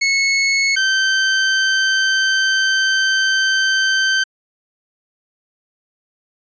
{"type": "tone pair in turn", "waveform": "sawtooth", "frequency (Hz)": [2193, 1550.8], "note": ["C#7", "G6"], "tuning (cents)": [-19, -19], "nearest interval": "tritone", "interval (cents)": 600, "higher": "first", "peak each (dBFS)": -10, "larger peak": "neither", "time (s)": [[0.01, 0.76], [0.76, 4.24]], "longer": "second", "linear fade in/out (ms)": 10, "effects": ["resampled to 16000 Hz"]}